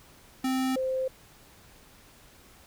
square / sine tone pair in turn, 260.9 / 521.8 Hz, C4 / C5, -5 / -5 cents, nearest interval octave, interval 1200 cents, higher second, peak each -26 dBFS, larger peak neither, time 0.44-0.76 / 0.76-1.08 s, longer neither, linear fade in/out 5 ms, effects pink hiss -55 dBFS RMS until 2.66 s

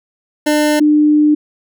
25% pulse / sine tone pair in turn, 300 / 300 Hz, D4 / D4, +37 / +37 cents, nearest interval unison, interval 0 cents, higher neither, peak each -7 dBFS, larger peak neither, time 0.46-0.8 / 0.8-1.35 s, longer second, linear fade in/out 10 ms, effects none

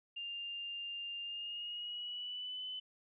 sine tone with pitch glide, 2800 to 3018 Hz, F7 to F#7, +4 to +34 cents, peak -40 dBFS, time 0.16-2.8 s, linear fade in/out 10 ms, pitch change +130 cents, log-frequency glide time 1.23-2.64 s, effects none

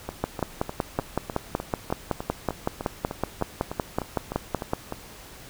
two click trains, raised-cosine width 1 ms, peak -9 / -16 dBFS, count 25 / 17, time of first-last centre 0.24-4.734 / 0.09-4.924 s, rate 5.34 / 3.31 Hz, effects pink hiss -45 dBFS RMS until 5.49 s

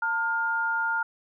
sine tone pair together, 903 / 1412.1 Hz, A5 / F6, +45 / +19 cents, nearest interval minor sixth, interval 774 cents, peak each -29 / -25 dBFS, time 0.02-1.03 s, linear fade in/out 5 ms, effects none

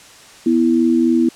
sine tone pair together, 246.7 / 330.4 Hz, B3 / E4, -2 / +4 cents, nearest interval perfect fourth, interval 506 cents, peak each -14 dBFS, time 0.46-1.29 s, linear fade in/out 5 ms, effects white hiss -42 dBFS RMS until 1.35 s + low-pass 8000 Hz 12 dB/octave

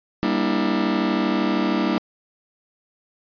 40% pulse chord, E half-diminished seventh, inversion first, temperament just, 197.78 / 237.3 / 296.7 / 329.6 Hz, G3 / Bb3 / D4 / E4, +16 / +31 / +18 / 0 cents, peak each -24 dBFS, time 0.23-1.98 s, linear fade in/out 0 ms, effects resampled to 11025 Hz

